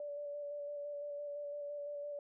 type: tone with vibrato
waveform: sine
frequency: 580 Hz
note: D5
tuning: 22 cents flat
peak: -40 dBFS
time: 0-2.19 s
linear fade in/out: 2 ms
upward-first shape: square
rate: 5.9 Hz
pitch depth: 14 cents each way
effects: none